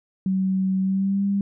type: tone with pitch glide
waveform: sine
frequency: 189.6 to 199.03 Hz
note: F#3 to G3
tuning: +43 to +27 cents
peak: -19 dBFS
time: 0.26-1.41 s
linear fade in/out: 2 ms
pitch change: +84 cents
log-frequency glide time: 0.81-1.24 s
effects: none